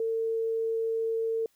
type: tone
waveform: sine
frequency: 451.3 Hz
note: A4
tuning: 44 cents sharp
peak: -26 dBFS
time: 0-1.46 s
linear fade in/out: 2 ms
effects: white hiss -69 dBFS RMS until 1.55 s